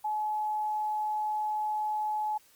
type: tone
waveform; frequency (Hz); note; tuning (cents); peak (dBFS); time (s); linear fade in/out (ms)
sine; 852; G#5; +44; -28; 0.04-2.38; 10
effects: white hiss -61 dBFS RMS until 2.55 s + Opus 24 kbps